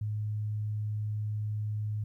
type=tone; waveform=sine; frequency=106.1 Hz; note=G#2; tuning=38 cents sharp; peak=-30 dBFS; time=0.01-2.04 s; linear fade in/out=5 ms; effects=12-bit